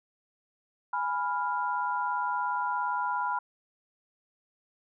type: chord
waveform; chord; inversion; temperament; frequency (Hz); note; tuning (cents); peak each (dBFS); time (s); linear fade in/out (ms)
sine; F diminished; first; equal; 830.6 / 987.8 / 1396.9; Ab5 / Cb6 / F6; 0 / 0 / 0; -34 / -29 / -34; 0.93-3.39; 5
effects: none